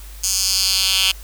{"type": "tone with high-pass filter sweep", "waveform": "10% pulse", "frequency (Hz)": 190, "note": "F#3", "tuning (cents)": 46, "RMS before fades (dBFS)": -18, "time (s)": [0.23, 1.12], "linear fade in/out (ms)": 10, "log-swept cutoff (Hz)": [6300, 3100], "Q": 2.7, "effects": ["added 50 Hz sine -34 dBFS peak until 1.23 s", "white hiss -43 dBFS RMS until 1.23 s"]}